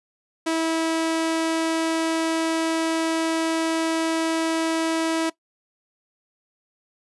sawtooth tone, 325.1 Hz, E4, 24 cents flat, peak -17 dBFS, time 0.46-5.3 s, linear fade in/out 10 ms, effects noise-tail reverb RT60 0.1 s tail -19 dB re dry + resampled to 24000 Hz

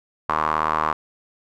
sawtooth tone with band-pass filter, 77.8 Hz, D#2, in tune, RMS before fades -22 dBFS, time 0.29-0.93 s, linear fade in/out 5 ms, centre 1100 Hz, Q 5.1, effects none

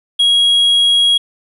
triangle tone, 3300 Hz, G#7, 12 cents flat, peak -7 dBFS, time 0.19-1.18 s, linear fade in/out 10 ms, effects resampled to 32000 Hz + 8-bit

